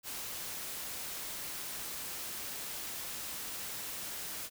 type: noise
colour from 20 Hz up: white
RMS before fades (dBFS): -41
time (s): 0.03-4.5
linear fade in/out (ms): 50
effects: none